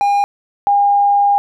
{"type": "tone pair in turn", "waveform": ["triangle", "sine"], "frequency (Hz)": [809, 809], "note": ["G#5", "G#5"], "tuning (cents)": [-46, -46], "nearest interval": "unison", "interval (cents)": 0, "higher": "neither", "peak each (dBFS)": -9, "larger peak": "neither", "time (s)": [[0.01, 0.24], [0.67, 1.38]], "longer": "second", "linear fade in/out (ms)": 0, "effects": []}